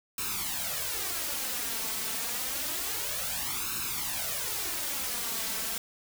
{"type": "noise with flanger", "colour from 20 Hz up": "white", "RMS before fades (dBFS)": -33, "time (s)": [0.18, 5.78], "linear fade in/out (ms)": 2, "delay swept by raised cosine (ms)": [0.75, 4.55], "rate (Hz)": 0.28, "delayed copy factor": 0.75, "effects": []}